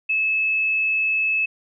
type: tone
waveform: sine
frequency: 2600 Hz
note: E7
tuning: 24 cents flat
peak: -18 dBFS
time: 0.09-1.46 s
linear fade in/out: 10 ms
effects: none